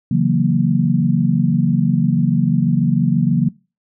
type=chord; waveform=sine; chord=F# dominant seventh; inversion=second; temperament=equal; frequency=138.59 / 164.81 / 185 / 233.1 Hz; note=C#3 / E3 / F#3 / A#3; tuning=0 / 0 / 0 / 0 cents; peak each=-18 dBFS; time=0.11-3.49 s; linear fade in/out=5 ms; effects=noise-tail reverb RT60 0.3 s tail -22 dB re dry